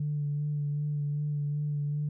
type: tone with vibrato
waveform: sine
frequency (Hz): 146.83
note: D3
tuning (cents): 0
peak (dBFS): -27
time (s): 0-2.09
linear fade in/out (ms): 5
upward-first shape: sine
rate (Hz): 2.6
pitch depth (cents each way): 21
effects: tanh soft clip ceiling -23 dBFS